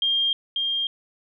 sine tone pair in turn, 3209 / 3209 Hz, G7 / G7, +40 / +40 cents, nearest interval unison, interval 0 cents, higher neither, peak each -19 / -22 dBFS, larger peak first, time 0.02-0.33 / 0.56-0.87 s, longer neither, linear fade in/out 2 ms, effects none

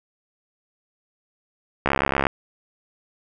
click train, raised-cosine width 0.5 ms, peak -4 dBFS, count 29, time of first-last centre 1.86-2.268 s, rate 68.6 Hz, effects none

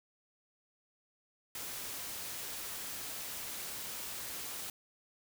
white noise, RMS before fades -42 dBFS, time 1.55-4.7 s, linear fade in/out 2 ms, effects none

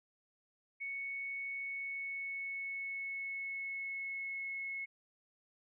sine tone with pitch glide, 2217 to 2185 Hz, C#7 to C#7, 0 to -26 cents, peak -38 dBFS, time 0.8-4.86 s, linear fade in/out 20 ms, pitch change -26 cents, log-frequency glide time 1.54-4.48 s, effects none

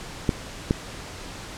clicks, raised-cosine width 3 ms, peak -6 dBFS, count 2, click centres 0.292 / 0.709 s, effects pink hiss -38 dBFS RMS until 1.57 s + low-pass 8000 Hz 12 dB/octave

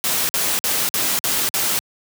white noise bursts, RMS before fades -20 dBFS, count 6, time 0.04-1.79 s, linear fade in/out 0 ms, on 250 ms, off 50 ms, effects high-pass 100 Hz 12 dB/octave

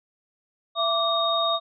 sine tone cluster, 669 / 1166 / 3721 Hz, E5 / D6 / A#7, +25 / -13 / -4 cents, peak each -25 dBFS, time 0.75-1.6 s, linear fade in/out 50 ms, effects none

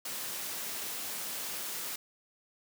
white high-pass noise, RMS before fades -38 dBFS, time 0.05-1.96 s, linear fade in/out 5 ms, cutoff 150 Hz, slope 12 dB/octave, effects none

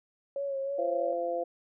sine tone with vibrato, 551 Hz, C#5, 11 cents flat, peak -30 dBFS, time 0.36-1.13 s, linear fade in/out 2 ms, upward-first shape sine, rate 3.2 Hz, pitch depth 33 cents each way
harmonic tone, 171.8 Hz, F3, 28 cents flat, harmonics 2 / 3 / 4, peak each -38 / -31 / -33 dBFS, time 0.78-1.44 s, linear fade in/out 10 ms
effects none

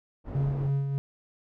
pink low-pass noise, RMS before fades -38 dBFS, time 0.24-0.71 s, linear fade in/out 50 ms, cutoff 670 Hz, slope 12 dB/octave
triangle tone with tremolo, 138.59 Hz, C#3, in tune, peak -21 dBFS, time 0.35-0.98 s, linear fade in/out 0 ms, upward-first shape sine, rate 3.3 Hz, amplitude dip 45%
effects none

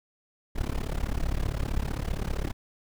brown noise with amplitude modulation, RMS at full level -25 dBFS, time 0.55-2.53 s, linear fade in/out 20 ms, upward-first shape sine, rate 35.4 Hz, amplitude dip 95%, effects none

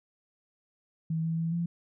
sine tone with pitch steps, 161.4 / 163.5 / 164.7 / 170.5 Hz, E3 / E3 / E3 / F3, -36 / -14 / -1 / -41 cents, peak -27 dBFS, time 1.1-1.66 s, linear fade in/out 5 ms, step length 140 ms, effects none

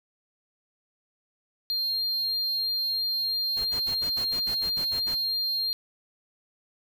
triangle tone, 4201 Hz, C8, 6 cents sharp, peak -24 dBFS, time 1.7-5.73 s, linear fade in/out 0 ms
pink noise bursts, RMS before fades -40 dBFS, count 11, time 3.56-5.155 s, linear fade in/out 20 ms, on 95 ms, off 55 ms
effects none

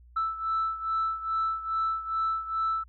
sine beating tone pair, 1318.5 / 1320.9 Hz, E6 / E6, 0 / +3 cents, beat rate 2.4 Hz, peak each -27 / -31 dBFS, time 0.16-2.84 s, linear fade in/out 10 ms, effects tanh soft clip ceiling -21 dBFS + added 60 Hz sine -51 dBFS peak until 2.88 s

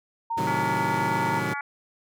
sine tone, 919 Hz, A#5, 25 cents flat, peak -25 dBFS, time 0.3-1.4 s, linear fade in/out 10 ms
20% pulse chord, A diminished seventh, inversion none, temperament equal with one note detuned, 110 / 132.64 / 155.56 / 185 Hz, A2 / C3 / Eb3 / Gb3, 0 / +24 / 0 / 0 cents, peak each -29 / -28 / -28 / -27 dBFS, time 0.37-1.54 s, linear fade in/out 10 ms
harmonic tone, 284.1 Hz, C#4, 43 cents sharp, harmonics 3 / 4 / 5 / 6 / 7 / 8, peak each -34 / -38 / -33 / -39 / -37 / -39 dBFS, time 0.47-1.61 s, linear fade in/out 2 ms
effects none

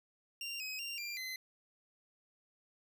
25% pulse tone with pitch steps, 2777 / 2534 / 2778 / 2380 / 2046 Hz, F7 / D#7 / F7 / D7 / C7, -10 / +31 / -10 / +22 / -39 cents, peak -36 dBFS, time 0.41-1.36 s, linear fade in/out 2 ms, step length 190 ms, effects none

